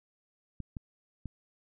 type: clicks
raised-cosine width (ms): 5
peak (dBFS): -26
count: 3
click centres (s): 0.603 / 0.768 / 1.257
effects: none